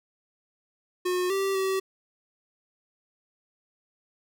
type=tone with pitch steps; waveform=square; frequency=362.1 / 389.6 / 383 Hz; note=F#4 / G4 / G4; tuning=-37 / -11 / -40 cents; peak=-25 dBFS; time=1.05-1.8 s; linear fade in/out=10 ms; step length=250 ms; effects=none